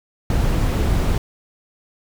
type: noise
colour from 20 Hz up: brown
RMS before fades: -18 dBFS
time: 0.3-1.18 s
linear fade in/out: 2 ms
effects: none